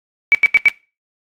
sine tone bursts, 2284 Hz, D7, 49 cents flat, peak -6 dBFS, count 4, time 0.32-0.684 s, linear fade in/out 0 ms, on 28 ms, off 84 ms, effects noise-tail reverb RT60 0.3 s tail -20 dB re dry + AAC 48 kbps

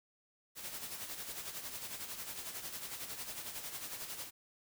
white noise with tremolo, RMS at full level -42 dBFS, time 0.55-4.31 s, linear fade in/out 50 ms, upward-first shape sine, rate 11 Hz, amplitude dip 55%, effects none

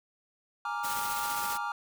triangle chord, Bb dominant seventh, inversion third, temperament equal, 830.6 / 932.3 / 1174.7 / 1396.9 Hz, Ab5 / Bb5 / D6 / F6, 0 / 0 / 0 / 0 cents, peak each -35 dBFS, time 0.65-1.72 s, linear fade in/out 2 ms
white noise with tremolo, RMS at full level -36 dBFS, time 0.83-1.58 s, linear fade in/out 20 ms, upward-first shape square, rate 15 Hz, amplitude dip 25%
effects none

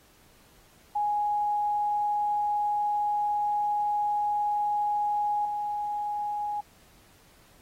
sine tone with level steps, 830.6 Hz, G#5, in tune, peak -24 / -28 dBFS, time 0.95-6.61 s, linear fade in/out 10 ms, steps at 5.45 s, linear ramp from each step 2 ms, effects pink hiss -59 dBFS RMS until 7.61 s + AAC 48 kbps

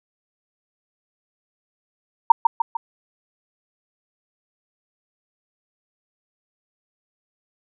sine tone with echo, 924 Hz, A#5, 16 cents flat, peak -3 dBFS, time 2.3-2.32 s, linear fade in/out 5 ms, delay 150 ms, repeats 3, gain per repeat -6 dB, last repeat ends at 2.77 s, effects none

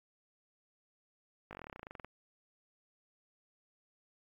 slowing click train, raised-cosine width 0.5 ms, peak -30 dBFS, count 18, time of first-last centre 1.51-2.046 s, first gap 19 ms, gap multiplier 1.06, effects AAC 48 kbps

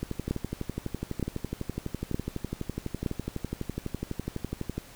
two click trains, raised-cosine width 3 ms, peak -14 / -18 dBFS, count 4 / 58, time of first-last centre 0.31-3.062 / 0.03-4.78 s, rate 1.09 / 12 Hz, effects pink hiss -50 dBFS RMS until 4.95 s

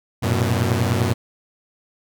sawtooth tone cluster, 93.4 / 113.5 / 123.5 Hz, F#2 / A#2 / B2, +17 / -46 / 0 cents, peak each -18 dBFS, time 0.22-1.14 s, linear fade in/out 20 ms, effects none

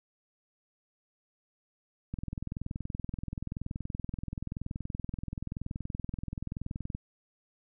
click train, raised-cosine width 5 ms, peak -23 dBFS, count 102, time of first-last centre 2.14-6.95 s, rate 21 Hz, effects none

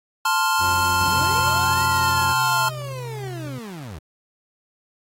square chord, F major, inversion first, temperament equal, 880 / 1046.5 / 1396.9 Hz, A5 / C6 / F6, 0 / 0 / 0 cents, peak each -23 dBFS, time 0.25-2.69 s, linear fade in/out 5 ms
40% pulse tone, 89.7 Hz, F2, 47 cents sharp, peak -27 dBFS, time 0.59-2.36 s, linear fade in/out 50 ms
30% pulse linear two-way sweep, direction up then down, 66 to 998 to 66 Hz, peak -30 dBFS, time 1-3.99 s, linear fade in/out 10 ms, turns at 1.86 s
triangle tone with pitch glide, 130.81 to 129.23 Hz, C3 to C3, 0 to -21 cents, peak -28 dBFS, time 1.14-3.59 s, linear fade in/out 10 ms, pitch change -21 cents, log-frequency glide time 1.28-1.55 s
effects AAC 48 kbps

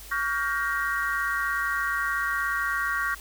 sine chord, G half-diminished seventh, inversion second, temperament just, 1128.9 / 1411.2 / 1568 / 1881.6 Hz, Db6 / F6 / G6 / Bb6, +31 / +18 / 0 / +16 cents, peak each -30 dBFS, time 0.11-3.15 s, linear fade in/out 10 ms, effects added 50 Hz sine -45 dBFS peak until 3.2 s + white hiss -45 dBFS RMS until 3.2 s

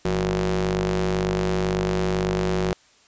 sawtooth ring-modulated tone, 98 Hz, G2, in tune, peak -14 dBFS, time 0.05-2.73 s, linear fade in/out 0 ms, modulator 270 Hz, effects white hiss -56 dBFS RMS until 3.07 s + resampled to 16000 Hz

